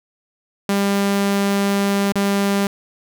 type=tone with dropouts; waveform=sawtooth; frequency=199.4 Hz; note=G3; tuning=30 cents sharp; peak=-12 dBFS; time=0.69-2.67 s; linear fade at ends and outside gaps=2 ms; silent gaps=2.122-2.156 s; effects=none